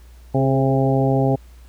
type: harmonic tone with a mistuned harmonic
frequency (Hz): 133.8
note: C3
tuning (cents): +39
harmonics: 1 / 2 / 3 / 4 / 5 / 6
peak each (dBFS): -18 / -21 / -23 / -24 / -25 / -26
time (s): 0.34-1.36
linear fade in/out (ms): 10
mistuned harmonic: 3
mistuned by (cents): +28
effects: added 60 Hz sine -41 dBFS peak until 1.68 s + pink hiss -55 dBFS RMS until 1.68 s